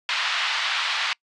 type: band-pass noise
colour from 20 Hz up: white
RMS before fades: -25 dBFS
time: 0.09-1.13 s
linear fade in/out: 0 ms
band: 910 to 3900 Hz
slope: 24 dB/octave
effects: noise-tail reverb RT60 0.1 s tail -26 dB re dry + resampled to 22050 Hz